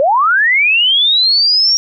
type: linear sweep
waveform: sine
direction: up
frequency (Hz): 520 to 5630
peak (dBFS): -8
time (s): 0-1.77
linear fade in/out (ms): 0
effects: none